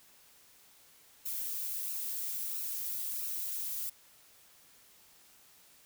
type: noise with flanger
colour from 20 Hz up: violet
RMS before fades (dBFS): -37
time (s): 1.25-3.9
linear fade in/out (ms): 10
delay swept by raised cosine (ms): 0.72 to 4.62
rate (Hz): 1.5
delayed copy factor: +0.65
effects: white hiss -61 dBFS RMS until 5.85 s